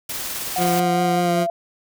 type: noise with tremolo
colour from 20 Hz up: white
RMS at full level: -27 dBFS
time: 0.09-0.8 s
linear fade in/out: 5 ms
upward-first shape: sine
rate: 19 Hz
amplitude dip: 25%
type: tone with pitch glide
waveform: sine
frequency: 731 to 678.1 Hz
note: F#5 to E5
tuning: -21 to +49 cents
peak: -20 dBFS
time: 0.56-1.5 s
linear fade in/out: 2 ms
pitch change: -130 cents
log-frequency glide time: 1.12-1.39 s
type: tone with vibrato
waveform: 20% pulse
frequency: 174.61 Hz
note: F3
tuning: in tune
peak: -14 dBFS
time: 0.57-1.47 s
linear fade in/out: 50 ms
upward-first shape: sine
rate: 5 Hz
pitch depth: 11 cents each way
effects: none